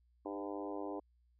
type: harmonic tone with a mistuned harmonic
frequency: 101 Hz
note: G#2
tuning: 48 cents flat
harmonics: 3 / 4 / 5 / 6 / 7 / 8 / 9 / 10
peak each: -43 / -45 / -47 / -49 / -50 / -51 / -52 / -53 dBFS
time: 0.25-1 s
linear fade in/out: 10 ms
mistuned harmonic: 4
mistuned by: -16 cents
effects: added 60 Hz sine -68 dBFS peak until 1.39 s